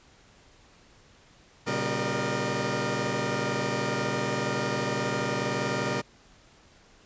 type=tone cluster; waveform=15% pulse; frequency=120 / 140.2 / 195 / 467.9 / 607 Hz; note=B2 / C#3 / G3 / A#4 / D#5; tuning=-49 / +20 / -9 / +6 / -43 cents; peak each=-27 dBFS; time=1.66-6.02 s; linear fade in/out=20 ms; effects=pink hiss -57 dBFS RMS until 7.05 s + resampled to 16000 Hz